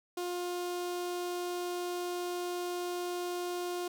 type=tone with notch filter; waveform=sawtooth; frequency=354.5 Hz; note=F4; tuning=26 cents sharp; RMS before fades=-36 dBFS; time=0.17-3.88 s; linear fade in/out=5 ms; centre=1900 Hz; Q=1.8; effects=none